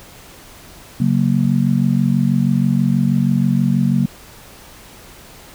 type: chord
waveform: sine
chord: F# major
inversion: second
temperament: just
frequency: 138.75 / 185 / 231.2 Hz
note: C#3 / F#3 / A#3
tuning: +2 / 0 / -14 cents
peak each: -17 dBFS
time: 1-4.06 s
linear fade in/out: 5 ms
effects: pink hiss -41 dBFS RMS until 5.54 s